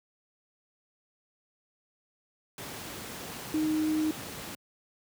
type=tone in noise; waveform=sine; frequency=310.5 Hz; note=D#4; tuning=3 cents flat; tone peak=-25 dBFS; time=3.54-4.11 s; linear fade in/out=2 ms; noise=pink; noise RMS=-40 dBFS; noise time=2.58-4.55 s; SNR=+12 dB; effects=high-pass 100 Hz 12 dB/octave